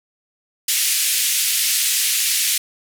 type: band-pass noise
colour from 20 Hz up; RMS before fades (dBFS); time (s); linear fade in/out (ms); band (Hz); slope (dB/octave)
white; -19; 0.68-2.58; 5; 2100 to 13000; 24
effects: none